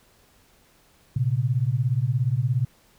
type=beating tone pair; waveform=sine; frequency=116.54 / 133.54 Hz; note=A#2 / C3; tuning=0 / +36 cents; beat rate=17 Hz; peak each=-23 dBFS; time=1.16-2.65 s; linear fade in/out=5 ms; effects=pink hiss -59 dBFS RMS until 2.98 s